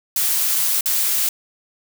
blue noise with dropouts, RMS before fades -19 dBFS, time 0.16-1.29 s, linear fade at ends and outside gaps 2 ms, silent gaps 0.809-0.858 s, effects none

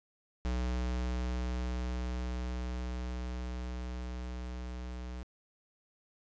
square tone with level ramp, 61.7 Hz, B1, 1 cent flat, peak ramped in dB -31 to -40 dBFS, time 0.45-5.23 s, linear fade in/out 0 ms, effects resampled to 16000 Hz + 12-bit

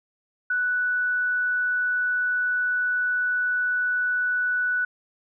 sine tone, 1482 Hz, F#6, 2 cents sharp, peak -21 dBFS, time 0.5-4.85 s, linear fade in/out 5 ms, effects none

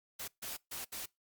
white noise bursts at uneven times, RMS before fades -42 dBFS, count 4, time 0.19-0.28 / 0.42-0.57 / 0.71-0.85 / 0.92-1.06 s, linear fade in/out 10 ms, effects noise-tail reverb RT60 0.2 s tail -24 dB re dry + Opus 48 kbps

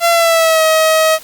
sawtooth tone with pitch glide, 681 to 635.4 Hz, F5 to D#5, -44 to +36 cents, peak -5 dBFS, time 0-1.19 s, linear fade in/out 50 ms, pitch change -120 cents, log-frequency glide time 0.1-0.63 s, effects white hiss -37 dBFS RMS until 1.23 s + Opus 48 kbps

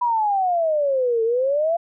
sine exponential two-way sweep, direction down then up, 987.8 to 443.7 to 692 Hz, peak -17 dBFS, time 0.01-1.77 s, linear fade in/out 10 ms, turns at 1.23 s, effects none

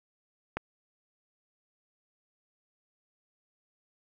click, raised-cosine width 0.5 ms, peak -16 dBFS, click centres 0.57 s, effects none

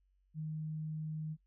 sine tone, 155.56 Hz, D#3, in tune, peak -37 dBFS, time 0.34-1.37 s, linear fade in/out 50 ms, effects noise-tail reverb RT60 0.1 s tail -24 dB re dry + added 47 Hz sine -70 dBFS peak until 1.46 s

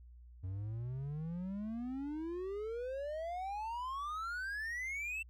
triangle exponential sweep, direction up, 90.3 to 2700 Hz, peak -36 dBFS, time 0.43-5.23 s, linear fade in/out 10 ms, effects added 60 Hz sine -53 dBFS peak until 5.29 s

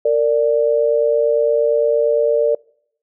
sine tone pair together, 458.6 / 587.3 Hz, A#4 / D5, -28 / 0 cents, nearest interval major third, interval 428 cents, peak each -15 dBFS, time 0.05-2.55 s, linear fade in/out 5 ms, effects noise-tail reverb RT60 0.7 s tail -26 dB re dry

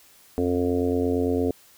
harmonic tone, 88.8 Hz, F2, 29 cents sharp, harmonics 1 / 3 / 4 / 5 / 6 / 7 / 8, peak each -30 / -24 / -31 / -25 / -35 / -36 / -38 dBFS, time 0.38-1.51 s, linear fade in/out 0 ms, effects white hiss -54 dBFS RMS until 1.77 s

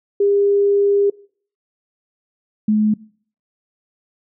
sine tone pair in turn, 402.8 / 213.4 Hz, G4 / G#3, +47 / +47 cents, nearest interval major seventh, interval 1100 cents, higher first, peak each -12 dBFS, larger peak neither, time 0.2-1.1 / 2.68-2.94 s, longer first, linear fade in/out 5 ms, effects noise-tail reverb RT60 0.5 s tail -22 dB re dry

